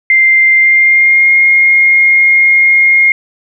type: tone with pitch glide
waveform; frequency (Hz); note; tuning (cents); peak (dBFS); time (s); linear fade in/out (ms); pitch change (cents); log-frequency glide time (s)
sine; 2093 to 2137; C7 to C7; 0 to +36; -4; 0.1-3.12; 2; +36; 0.57-1.32
effects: none